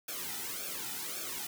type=noise with flanger; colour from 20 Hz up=white; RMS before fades=-39 dBFS; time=0.08-1.47 s; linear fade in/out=5 ms; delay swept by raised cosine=1 to 1.85 ms; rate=1.8 Hz; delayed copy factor=-0.85; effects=none